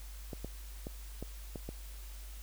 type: clicks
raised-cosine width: 2 ms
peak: -27 dBFS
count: 6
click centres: 0.332 / 0.446 / 0.869 / 1.226 / 1.558 / 1.69 s
effects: added 50 Hz sine -44 dBFS peak until 2.42 s + white hiss -55 dBFS RMS until 2.42 s